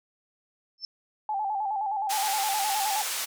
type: tone with exponential growth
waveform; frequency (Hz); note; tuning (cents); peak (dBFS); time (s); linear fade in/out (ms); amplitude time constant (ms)
sine; 5310; E8; +12; -28; 0.78-0.85; 1; 15
type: tone with vibrato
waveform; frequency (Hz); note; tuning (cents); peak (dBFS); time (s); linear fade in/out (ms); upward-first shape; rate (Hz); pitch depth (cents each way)
sine; 820; G#5; -22; -26; 1.29-3.02; 2; square; 9.6; 74
type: band-pass noise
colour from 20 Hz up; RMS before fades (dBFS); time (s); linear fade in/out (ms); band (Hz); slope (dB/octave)
white; -31; 2.09-3.26; 20; 700 to 11000; 12
effects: none